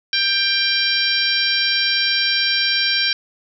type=harmonic tone with a mistuned harmonic; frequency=791 Hz; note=G5; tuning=15 cents sharp; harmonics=2 / 3 / 4 / 5 / 6 / 7; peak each=-23 / -23 / -23 / -23 / -23 / -23 dBFS; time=0.13-3.13 s; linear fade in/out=2 ms; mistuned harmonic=6; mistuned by=-19 cents; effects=none